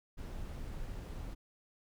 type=noise; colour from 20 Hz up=brown; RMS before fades=-42 dBFS; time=0.17-1.35 s; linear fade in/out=20 ms; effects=none